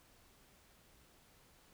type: silence
effects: pink hiss -66 dBFS RMS until 1.73 s